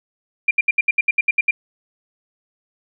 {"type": "tone bursts", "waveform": "sine", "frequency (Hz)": 2386, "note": "D7", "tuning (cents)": 27, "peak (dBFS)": -11, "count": 11, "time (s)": [0.48, 1.51], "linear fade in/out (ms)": 5, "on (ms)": 30, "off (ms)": 70, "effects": []}